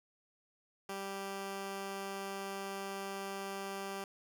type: tone pair together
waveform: 10% pulse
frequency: 196 / 392 Hz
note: G3 / G4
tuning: 0 / 0 cents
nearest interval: octave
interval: 1200 cents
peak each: -34 / -38 dBFS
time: 0.89-4.04 s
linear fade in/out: 2 ms
effects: none